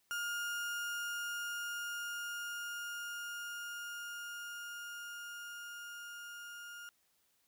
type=tone with level ramp; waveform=35% pulse; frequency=1417 Hz; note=F6; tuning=25 cents sharp; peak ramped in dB=-34 to -45 dBFS; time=0.11-6.89 s; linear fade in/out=0 ms; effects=white hiss -75 dBFS RMS until 7.47 s